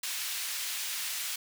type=high-pass noise; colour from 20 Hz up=pink; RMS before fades=-35 dBFS; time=0.03-1.36 s; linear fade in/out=5 ms; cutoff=2400 Hz; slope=12 dB/octave; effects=none